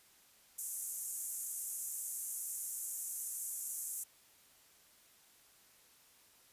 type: band-pass noise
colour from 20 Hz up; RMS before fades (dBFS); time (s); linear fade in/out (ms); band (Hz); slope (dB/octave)
white; -42; 0.58-4.04; 10; 6700 to 13000; 48
effects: white hiss -65 dBFS RMS until 6.52 s + resampled to 32000 Hz